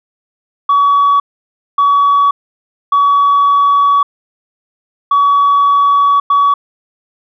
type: tone bursts at uneven times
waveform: sine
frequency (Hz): 1133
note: C#6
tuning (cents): +37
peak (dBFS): -5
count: 5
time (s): 0.69-1.2 / 1.78-2.31 / 2.92-4.03 / 5.11-6.2 / 6.3-6.54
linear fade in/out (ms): 5
effects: tanh soft clip ceiling -4 dBFS